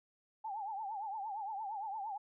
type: tone with vibrato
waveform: sine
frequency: 833 Hz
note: G#5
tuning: 5 cents sharp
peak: -38 dBFS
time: 0.44-2.18 s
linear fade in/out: 10 ms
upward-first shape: triangle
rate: 8.7 Hz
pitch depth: 160 cents each way
effects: none